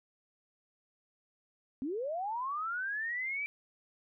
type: linear sweep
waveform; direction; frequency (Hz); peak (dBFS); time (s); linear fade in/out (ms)
sine; up; 246.9 to 2340; -33; 1.82-3.46; 0
effects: none